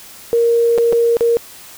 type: tone with dropouts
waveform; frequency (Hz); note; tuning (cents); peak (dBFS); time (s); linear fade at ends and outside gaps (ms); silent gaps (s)
sine; 467.4; A#4; +5; -10; 0.33-1.37; 0; 0.778-0.784 / 0.925-0.93 / 1.169-1.208
effects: white hiss -38 dBFS RMS until 1.77 s